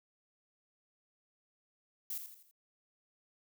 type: noise with echo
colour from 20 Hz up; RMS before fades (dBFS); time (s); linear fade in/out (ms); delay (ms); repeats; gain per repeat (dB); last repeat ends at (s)
violet; -39; 2.1-2.18; 2; 83; 4; -7; 2.512
effects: none